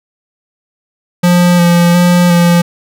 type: tone with vibrato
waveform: square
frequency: 174.61 Hz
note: F3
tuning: in tune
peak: -6 dBFS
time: 1.23-2.62 s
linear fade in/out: 10 ms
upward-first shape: square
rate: 1.4 Hz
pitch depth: 17 cents each way
effects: none